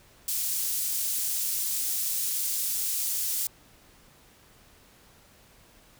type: high-pass noise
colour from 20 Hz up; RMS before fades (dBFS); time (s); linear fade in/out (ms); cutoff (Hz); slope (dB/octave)
pink; -29; 0.28-3.47; 2; 8000; 12
effects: pink hiss -57 dBFS RMS until 5.99 s